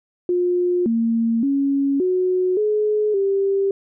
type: tone with pitch steps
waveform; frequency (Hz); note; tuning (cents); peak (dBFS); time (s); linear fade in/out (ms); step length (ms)
sine; 356.1 / 229 / 277.5 / 367.3 / 423.7 / 393; F4 / A#3 / C#4 / F#4 / G#4 / G4; +34 / -31 / +2 / -13 / +35 / +4; -16; 0.29-3.71; 2; 570
effects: none